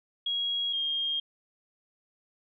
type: tone pair in turn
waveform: sine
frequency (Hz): 3300 / 3226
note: G#7 / G7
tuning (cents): -12 / +49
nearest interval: unison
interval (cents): 39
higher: first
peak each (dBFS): -27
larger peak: neither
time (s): 0.26-0.73 / 0.73-1.2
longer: neither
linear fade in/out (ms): 5
effects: none